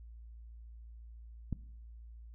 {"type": "click", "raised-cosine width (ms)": 5, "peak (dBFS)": -22, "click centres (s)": 1.527, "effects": ["noise-tail reverb RT60 0.7 s tail -19 dB re dry", "added 57 Hz sine -48 dBFS peak until 2.34 s"]}